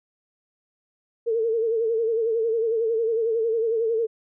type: tone with vibrato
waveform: sine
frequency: 453 Hz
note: A#4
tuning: 50 cents flat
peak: -20 dBFS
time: 1.26-4.07 s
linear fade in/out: 20 ms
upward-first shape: sine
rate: 11 Hz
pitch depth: 64 cents each way
effects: none